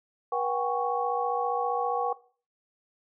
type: tone cluster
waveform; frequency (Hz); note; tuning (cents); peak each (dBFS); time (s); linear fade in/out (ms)
sine; 483.4 / 747 / 802 / 1110; B4 / F#5 / G5 / C#6; -37 / +16 / +39 / +2; -31; 0.32-2.13; 5
effects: noise-tail reverb RT60 0.4 s tail -18 dB re dry